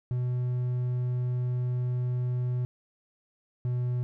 triangle tone pair in turn, 124.2 / 123.51 Hz, B2 / B2, +10 / +1 cents, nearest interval unison, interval 9 cents, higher first, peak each -24 dBFS, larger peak neither, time 0.11-2.65 / 3.65-4.03 s, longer first, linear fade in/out 0 ms, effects none

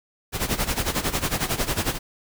pink noise with tremolo, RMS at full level -22 dBFS, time 0.32-1.99 s, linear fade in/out 50 ms, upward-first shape sine, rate 11 Hz, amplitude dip 80%, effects none

